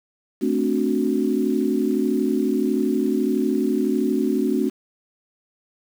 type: chord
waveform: sine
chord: D dominant seventh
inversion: second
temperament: equal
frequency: 220 / 261.6 / 293.7 / 370 Hz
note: A3 / C4 / D4 / F#4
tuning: 0 / 0 / 0 / 0 cents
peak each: -24 / -23 / -24 / -24 dBFS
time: 0.41-4.7 s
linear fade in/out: 20 ms
effects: 7-bit